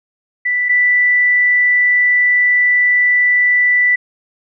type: tone pair in turn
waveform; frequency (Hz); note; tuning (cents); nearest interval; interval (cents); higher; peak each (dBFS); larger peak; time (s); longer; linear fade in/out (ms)
sine; 1975.5 / 1975.5; B6 / B6; 0 / 0; unison; 0; neither; -13 / -9; second; 0.45-0.69 / 0.69-3.96; second; 10
effects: none